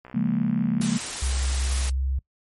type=click train; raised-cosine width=0.5 ms; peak=-28 dBFS; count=54; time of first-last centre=0.05-0.895 s; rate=62.7 Hz
type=chord; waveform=sine; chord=Bb minor seventh; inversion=first; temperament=equal; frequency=138.59 / 174.61 / 207.7 / 233.1 Hz; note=Db3 / F3 / Ab3 / Bb3; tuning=0 / 0 / 0 / 0 cents; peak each=-30 / -27 / -25 / -24 dBFS; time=0.14-0.98 s; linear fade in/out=10 ms
type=noise; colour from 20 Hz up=white; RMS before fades=-31 dBFS; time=0.81-1.9 s; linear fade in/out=5 ms
type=tone with pitch glide; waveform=sine; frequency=65.5 to 66.61 Hz; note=C2 to C2; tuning=+2 to +32 cents; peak=-22 dBFS; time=1.22-2.19 s; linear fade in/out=5 ms; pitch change=+30 cents; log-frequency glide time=1.93-2 s
effects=noise-tail reverb RT60 0.1 s tail -22 dB re dry + MP3 48 kbps